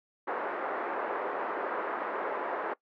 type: band-pass noise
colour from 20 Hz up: pink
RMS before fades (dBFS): -34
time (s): 0.27-2.74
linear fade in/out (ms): 10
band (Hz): 380 to 1600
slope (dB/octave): 24
effects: noise-tail reverb RT60 0.1 s tail -21 dB re dry